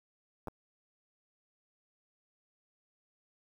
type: clicks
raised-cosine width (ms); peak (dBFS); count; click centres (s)
1; -26; 2; 0.473 / 0.483
effects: 9-bit